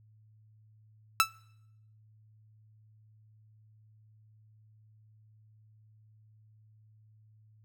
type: tone with exponential decay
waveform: sawtooth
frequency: 1318.5 Hz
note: E6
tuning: in tune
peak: -13 dBFS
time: 1.2-1.3 s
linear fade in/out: 0 ms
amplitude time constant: 20 ms
effects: noise-tail reverb RT60 0.8 s tail -24 dB re dry + added 108 Hz sine -58 dBFS peak until 7.64 s